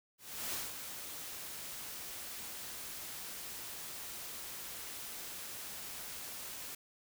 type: noise with ADSR envelope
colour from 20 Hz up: white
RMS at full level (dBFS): -38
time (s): 0.18-6.75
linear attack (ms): 340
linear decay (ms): 200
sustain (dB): -7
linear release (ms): 5
effects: none